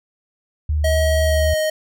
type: tone with vibrato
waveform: sine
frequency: 75 Hz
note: D2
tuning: 37 cents sharp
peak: -16 dBFS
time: 0.69-1.54 s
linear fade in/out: 5 ms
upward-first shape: sine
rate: 4 Hz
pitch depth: 19 cents each way
type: tone with pitch glide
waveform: square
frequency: 636 to 623.3 Hz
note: D#5 to D#5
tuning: +38 to +3 cents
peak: -18 dBFS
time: 0.84-1.7 s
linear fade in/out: 5 ms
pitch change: -35 cents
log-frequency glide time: 1.2-1.56 s
effects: none